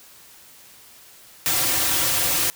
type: noise with comb filter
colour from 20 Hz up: white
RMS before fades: -21 dBFS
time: 1.46-2.5 s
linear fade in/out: 0 ms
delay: 4.7 ms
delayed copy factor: -1
effects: white hiss -48 dBFS RMS until 2.55 s